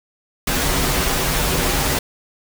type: noise with comb filter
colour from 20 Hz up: pink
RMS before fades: -19 dBFS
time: 0.47-1.99 s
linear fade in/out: 5 ms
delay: 9.3 ms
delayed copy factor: -0.7
effects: none